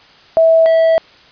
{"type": "tone pair in turn", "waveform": ["sine", "triangle"], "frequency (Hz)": [652, 652], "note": ["E5", "E5"], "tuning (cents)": [-19, -19], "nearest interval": "unison", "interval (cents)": 0, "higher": "neither", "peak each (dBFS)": -6, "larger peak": "neither", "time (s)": [[0.37, 0.66], [0.66, 0.98]], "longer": "second", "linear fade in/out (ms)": 0, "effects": ["white hiss -44 dBFS RMS until 1.31 s", "resampled to 11025 Hz"]}